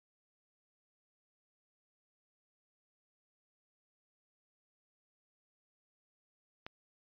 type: click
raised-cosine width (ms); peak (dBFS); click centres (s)
0.3; -27; 6.665
effects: resampled to 11025 Hz